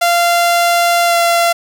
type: tone with pitch glide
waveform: sawtooth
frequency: 691 to 684.6 Hz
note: F5 to F5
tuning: -19 to -35 cents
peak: -6 dBFS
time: 0.01-1.53 s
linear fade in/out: 10 ms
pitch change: -16 cents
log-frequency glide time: 1.06-1.15 s
effects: 8-bit